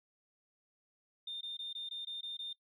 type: tone bursts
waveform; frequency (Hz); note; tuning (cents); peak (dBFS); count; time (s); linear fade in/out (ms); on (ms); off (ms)
sine; 3621; A7; +49; -38; 8; 1.27-2.53; 5; 140; 20
effects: noise-tail reverb RT60 0.1 s tail -20 dB re dry + tanh soft clip ceiling -35 dBFS